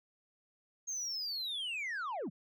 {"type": "linear sweep", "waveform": "sine", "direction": "down", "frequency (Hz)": [6520, 131.7], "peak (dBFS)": -33, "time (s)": [0.87, 2.3], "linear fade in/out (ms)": 20, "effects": ["tanh soft clip ceiling -35 dBFS"]}